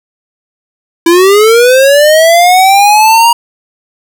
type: linear sweep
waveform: square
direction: up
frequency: 329.6 to 949 Hz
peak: -3 dBFS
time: 1.06-3.33 s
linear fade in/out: 5 ms
effects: none